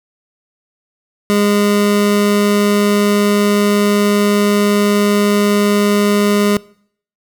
25% pulse tone, 205.3 Hz, G#3, 20 cents flat, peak -7 dBFS, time 1.3-6.57 s, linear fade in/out 0 ms, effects noise-tail reverb RT60 0.6 s tail -23 dB re dry

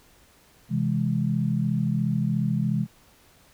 sine chord, C augmented, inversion none, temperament equal, 130.81 / 164.81 / 207.7 Hz, C3 / E3 / G#3, 0 / 0 / 0 cents, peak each -26 dBFS, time 0.69-2.87 s, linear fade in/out 50 ms, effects pink hiss -57 dBFS RMS until 3.53 s

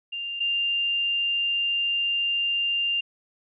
sine tone pair in turn, 2794 / 2794 Hz, F7 / F7, 0 / 0 cents, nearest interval unison, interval 0 cents, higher neither, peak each -29 / -22 dBFS, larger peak second, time 0.12-0.4 / 0.4-3.01 s, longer second, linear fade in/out 10 ms, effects none

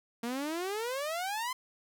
sawtooth exponential sweep, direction up, 228.2 to 1046.5 Hz, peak -29 dBFS, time 0.23-1.53 s, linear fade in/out 5 ms, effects none

